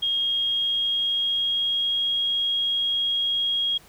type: tone with pitch glide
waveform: sine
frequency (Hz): 3256 to 3279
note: G#7 to G#7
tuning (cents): -35 to -23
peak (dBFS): -21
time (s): 0.02-3.78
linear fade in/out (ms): 10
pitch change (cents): +12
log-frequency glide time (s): 0.17-2.14
effects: pink hiss -52 dBFS RMS until 3.88 s